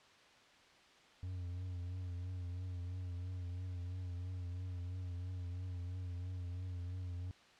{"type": "tone with vibrato", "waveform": "triangle", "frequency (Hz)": 90, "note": "F#2", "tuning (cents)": -47, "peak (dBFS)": -38, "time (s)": [1.23, 7.31], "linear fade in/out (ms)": 0, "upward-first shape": "triangle", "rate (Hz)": 3, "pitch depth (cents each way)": 54, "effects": ["white hiss -63 dBFS RMS until 7.59 s", "low-pass 4000 Hz 12 dB/octave"]}